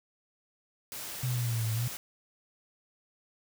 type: noise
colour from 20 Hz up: white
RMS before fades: -40 dBFS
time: 0.92-1.97 s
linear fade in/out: 0 ms
type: exponential two-way sweep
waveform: sine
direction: down then up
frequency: 127.6 to 110 to 124.5 Hz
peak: -28 dBFS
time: 1.23-1.88 s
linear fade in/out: 5 ms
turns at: 1.71 s
effects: none